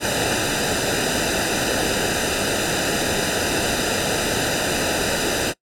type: noise with comb filter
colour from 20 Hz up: pink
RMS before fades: -21 dBFS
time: 0-5.54 s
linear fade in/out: 50 ms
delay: 0.91 ms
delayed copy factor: -0.8
effects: noise-tail reverb RT60 0.1 s tail -22 dB re dry + low-pass 10000 Hz 12 dB/octave